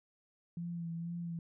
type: tone with vibrato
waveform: sine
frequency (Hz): 169.3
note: E3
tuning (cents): +46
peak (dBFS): -37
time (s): 0.57-1.39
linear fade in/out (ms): 2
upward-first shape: sine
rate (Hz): 2.1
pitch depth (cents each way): 30
effects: none